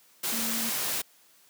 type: tone in noise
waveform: sine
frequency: 227.6 Hz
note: A#3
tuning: 41 cents flat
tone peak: -34 dBFS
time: 0.32-0.7 s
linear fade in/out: 10 ms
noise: white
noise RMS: -30 dBFS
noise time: 0.23-1.02 s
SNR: -7 dB
effects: white hiss -60 dBFS RMS until 1.49 s + high-pass 150 Hz 12 dB/octave